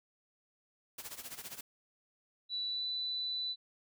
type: noise with tremolo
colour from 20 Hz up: white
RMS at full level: -43 dBFS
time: 0.98-1.61 s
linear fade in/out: 5 ms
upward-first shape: sine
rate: 15 Hz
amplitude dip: 80%
type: tone with pitch glide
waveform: sine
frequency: 3951 to 3983 Hz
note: B7 to B7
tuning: 0 to +14 cents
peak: -34 dBFS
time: 2.49-3.56 s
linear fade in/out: 50 ms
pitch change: +14 cents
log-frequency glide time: 2.67-2.85 s
effects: none